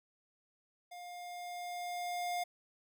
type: tone with level ramp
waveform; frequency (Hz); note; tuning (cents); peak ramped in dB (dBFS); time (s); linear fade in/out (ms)
square; 708; F5; +23; -47 to -34; 0.91-2.44; 10
effects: none